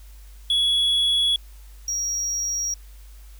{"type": "tone pair in turn", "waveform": "triangle", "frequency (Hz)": [3370, 5668], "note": ["G#7", "F8"], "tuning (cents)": [25, 25], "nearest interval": "major sixth", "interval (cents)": 900, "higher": "second", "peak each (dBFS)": [-16, -22], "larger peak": "first", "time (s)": [[0.5, 1.36], [1.88, 2.74]], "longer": "neither", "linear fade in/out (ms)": 2, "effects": ["added 50 Hz sine -41 dBFS peak until 3.39 s", "white hiss -55 dBFS RMS until 3.39 s"]}